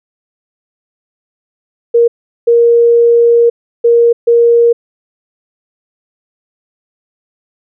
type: tone bursts at uneven times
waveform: sine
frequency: 469.7 Hz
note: A#4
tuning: 13 cents sharp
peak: -4 dBFS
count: 4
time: 1.94-2.08 / 2.47-3.5 / 3.84-4.13 / 4.27-4.73 s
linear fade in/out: 10 ms
effects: none